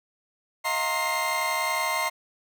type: tone cluster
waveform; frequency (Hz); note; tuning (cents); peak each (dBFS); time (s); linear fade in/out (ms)
40% pulse; 637 / 709 / 926 / 1065 / 2099; D#5 / F5 / A#5 / C6 / C7; +41 / +26 / -12 / +30 / +5; -33 / -34 / -30 / -29 / -28; 0.64-2.1; 20
effects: none